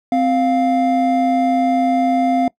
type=tone pair together; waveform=triangle; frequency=260 / 699.8 Hz; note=C4 / F5; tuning=-11 / +3 cents; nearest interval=octave + perfect fourth; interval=1714 cents; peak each=-14 dBFS; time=0.12-2.48 s; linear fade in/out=2 ms; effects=noise-tail reverb RT60 0.1 s tail -22 dB re dry